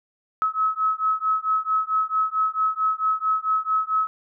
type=beating tone pair; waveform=sine; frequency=1285 / 1289.5 Hz; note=E6 / E6; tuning=-45 / -39 cents; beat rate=4.5 Hz; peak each=-23 dBFS; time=0.42-4.07 s; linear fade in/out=0 ms; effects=none